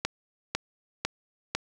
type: click train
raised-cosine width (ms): 0.2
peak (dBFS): -9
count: 4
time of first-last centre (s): 0.05-1.55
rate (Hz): 2
effects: none